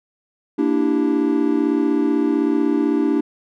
triangle chord, E half-diminished seventh, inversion second, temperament equal with one note detuned, 232.3 / 293.7 / 329.6 / 392 Hz, Bb3 / D4 / E4 / G4, -6 / 0 / 0 / 0 cents, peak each -22 / -16 / -20 / -22 dBFS, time 0.58-3.21 s, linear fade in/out 10 ms, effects none

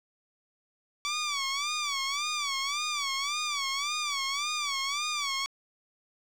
10% pulse tone with vibrato, 1149 Hz, D6, 38 cents flat, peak -20 dBFS, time 1.05-5.46 s, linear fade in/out 0 ms, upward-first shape sine, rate 1.8 Hz, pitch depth 110 cents each way, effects low-pass 7000 Hz 12 dB/octave + 8-bit

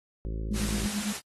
harmonic tone, 54.5 Hz, A1, 16 cents flat, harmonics 1 / 2 / 3 / 4 / 5 / 6 / 7 / 8 / 9 / 10, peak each -31 / -40 / -42 / -47 / -47 / -47 / -46 / -53 / -54 / -55 dBFS, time 0.25-0.86 s, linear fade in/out 0 ms
sine tone with tremolo, 206.9 Hz, G#3, 6 cents flat, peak -26 dBFS, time 0.5-1.13 s, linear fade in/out 10 ms, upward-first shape triangle, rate 8.9 Hz, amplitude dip 95%
white noise, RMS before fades -34 dBFS, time 0.53-1.21 s, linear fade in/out 50 ms
effects low-pass 10000 Hz 12 dB/octave + AAC 32 kbps

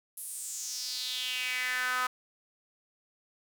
sawtooth tone with high-pass filter sweep, 252.7 Hz, B3, 40 cents sharp, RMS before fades -34 dBFS, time 0.17-2.07 s, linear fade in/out 5 ms, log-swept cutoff 11000 to 1200 Hz, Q 4.2, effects 10-bit

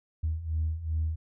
sine beating tone pair, 77.78 / 80.38 Hz, D#2 / E2, 0 / -43 cents, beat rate 2.6 Hz, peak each -32 / -28 dBFS, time 0.23-1.16 s, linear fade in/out 10 ms, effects tanh soft clip ceiling -21 dBFS

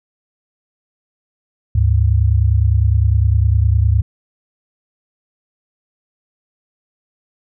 sine tone pair together, 73.1 / 102.93 Hz, D2 / G#2, -7 / -15 cents, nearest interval tritone, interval 592 cents, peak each -13 dBFS, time 1.75-4.02 s, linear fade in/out 5 ms, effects none

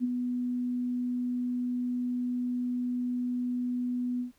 sine tone with ADSR envelope, 246.9 Hz, B3, in tune, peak -23 dBFS, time 0-4.32 s, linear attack 40 ms, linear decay 23 ms, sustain -5 dB, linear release 120 ms, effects pink hiss -67 dBFS RMS until 4.38 s

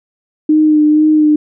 sine tone with vibrato, 305.2 Hz, D#4, 33 cents flat, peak -6 dBFS, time 0.49-1.36 s, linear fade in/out 5 ms, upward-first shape sine, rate 2.1 Hz, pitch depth 22 cents each way, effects none

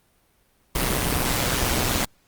pink noise with amplitude modulation, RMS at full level -20 dBFS, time 0.75-2.05 s, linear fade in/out 5 ms, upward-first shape sine, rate 126 Hz, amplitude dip 65%, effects pink hiss -63 dBFS RMS until 2.27 s + Opus 32 kbps

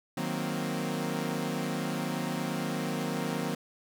sawtooth chord, C half-diminished seventh, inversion first, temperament equal, 155.56 / 185 / 233.1 / 261.6 Hz, Eb3 / Gb3 / Bb3 / C4, 0 / 0 / 0 / 0 cents, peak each -32 dBFS, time 0.17-3.55 s, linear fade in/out 5 ms, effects none

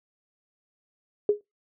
sine tone with exponential decay, 415.3 Hz, G#4, in tune, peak -14 dBFS, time 1.29-1.41 s, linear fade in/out 2 ms, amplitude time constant 26 ms, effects noise-tail reverb RT60 0.2 s tail -21 dB re dry

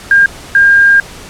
sine tone pair in turn, 1608 / 1608 Hz, G6 / G6, +44 / +44 cents, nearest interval unison, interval 0 cents, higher neither, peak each -3 dBFS, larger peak neither, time 0.11-0.26 / 0.55-1 s, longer second, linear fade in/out 2 ms, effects pink hiss -31 dBFS RMS until 1.29 s + low-pass 10000 Hz 12 dB/octave

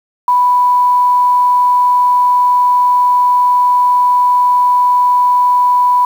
sine tone with quantisation, 987.8 Hz, B5, in tune, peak -7 dBFS, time 0.28-6.05 s, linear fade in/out 2 ms, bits 6, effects none

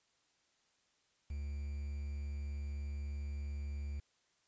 triangle tone with quantisation, 71.6 Hz, D2, 43 cents flat, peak -36 dBFS, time 1.3-4 s, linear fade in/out 5 ms, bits 10, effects white hiss -75 dBFS RMS until 4.47 s + resampled to 16000 Hz

